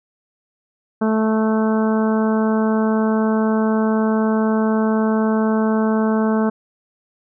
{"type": "harmonic tone", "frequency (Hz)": 219, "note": "A3", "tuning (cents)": -8, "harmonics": [1, 2, 3, 4, 5, 6, 7], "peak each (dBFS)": [-16, -22, -26, -28, -30, -32, -33], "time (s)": [1.01, 6.5], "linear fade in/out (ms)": 10, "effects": []}